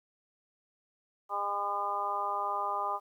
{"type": "harmonic tone", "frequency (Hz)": 202.5, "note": "G#3", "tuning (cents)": -43, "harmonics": [2, 3, 4, 5, 6], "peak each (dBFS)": [-44, -41, -35, -35, -34], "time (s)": [1.29, 3], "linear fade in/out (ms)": 50, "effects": ["11-bit"]}